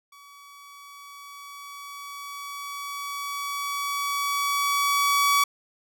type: tone with level ramp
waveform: sawtooth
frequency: 1137 Hz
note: C#6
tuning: 44 cents sharp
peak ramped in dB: -44 to -14 dBFS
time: 0.12-5.44 s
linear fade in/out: 5 ms
effects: none

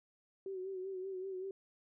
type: tone with vibrato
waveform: sine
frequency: 378.3 Hz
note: F#4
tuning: 38 cents sharp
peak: -39 dBFS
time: 0.46-1.51 s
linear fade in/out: 2 ms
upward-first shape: sine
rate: 5.2 Hz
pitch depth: 51 cents each way
effects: none

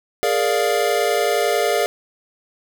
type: chord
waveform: square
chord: Bb dominant seventh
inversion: third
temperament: equal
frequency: 415.3 / 466.2 / 587.3 / 698.5 Hz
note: Ab4 / Bb4 / D5 / F5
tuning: 0 / 0 / 0 / 0 cents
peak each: -23 dBFS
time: 0.23-1.86 s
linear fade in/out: 0 ms
effects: none

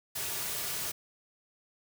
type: noise with comb filter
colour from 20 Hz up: white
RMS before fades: -35 dBFS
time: 0.15-0.92 s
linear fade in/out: 10 ms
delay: 3.8 ms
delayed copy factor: -0.5
effects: none

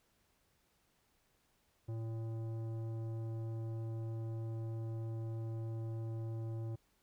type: tone with tanh clipping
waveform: triangle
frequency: 112.9 Hz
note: A2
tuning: 45 cents sharp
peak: -40 dBFS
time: 1.88-6.76 s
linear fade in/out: 10 ms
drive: 17 dB
effects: pink hiss -75 dBFS RMS until 7.02 s

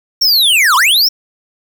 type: linear two-way sweep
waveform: square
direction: down then up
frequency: 5600 to 950 to 5600 Hz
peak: -8 dBFS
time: 0.21-1.09 s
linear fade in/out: 10 ms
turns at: 0.76 s
effects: 7-bit

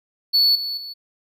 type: tone with level steps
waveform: triangle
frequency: 4435 Hz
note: C#8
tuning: in tune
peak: -12 / -23 / -30 dBFS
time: 0.33-0.94 s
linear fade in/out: 20 ms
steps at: 0.55 / 0.77 s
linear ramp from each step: 5 ms
effects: none

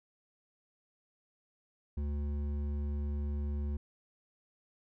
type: tone with hard clipping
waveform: triangle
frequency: 72.6 Hz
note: D2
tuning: 19 cents flat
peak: -34 dBFS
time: 1.97-3.77 s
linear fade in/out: 5 ms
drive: 13 dB
effects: none

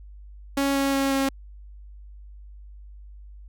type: tone with pitch steps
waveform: sawtooth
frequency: 277.1 / 275.2 / 273.3 / 271.4 Hz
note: C#4 / C#4 / C#4 / C#4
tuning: -1 / -12 / -24 / -36 cents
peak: -17 dBFS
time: 0.57-1.29 s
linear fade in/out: 5 ms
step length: 180 ms
effects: added 50 Hz sine -41 dBFS peak until 3.48 s

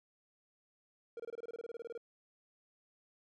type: tone bursts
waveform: triangle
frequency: 466.2 Hz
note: A#4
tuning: in tune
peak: -39 dBFS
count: 16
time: 1.17-1.977 s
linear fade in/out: 2 ms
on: 27 ms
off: 25 ms
effects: none

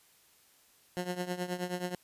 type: tone with tremolo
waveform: 15% pulse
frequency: 179.3 Hz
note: F3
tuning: 46 cents sharp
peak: -24 dBFS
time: 0.97-1.95 s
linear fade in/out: 0 ms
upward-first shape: triangle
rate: 9.4 Hz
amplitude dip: 85%
effects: white hiss -64 dBFS RMS until 2.03 s + resampled to 32000 Hz

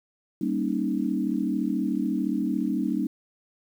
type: chord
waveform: sine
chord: Eb dominant seventh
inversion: first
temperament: equal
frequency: 196 / 233.1 / 277.2 / 311.1 Hz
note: G3 / Bb3 / Db4 / Eb4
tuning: 0 / 0 / 0 / 0 cents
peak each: -29 dBFS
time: 0.41-3.07 s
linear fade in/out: 5 ms
effects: 9-bit

